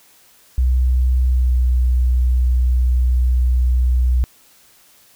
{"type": "tone with pitch glide", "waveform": "sine", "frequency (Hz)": [63.1, 62.09], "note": ["B1", "B1"], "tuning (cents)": [38, 10], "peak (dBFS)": -12, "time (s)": [0.58, 4.24], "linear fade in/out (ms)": 0, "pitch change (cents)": -28, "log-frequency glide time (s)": [1.31, 1.56], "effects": ["white hiss -51 dBFS RMS until 5.15 s"]}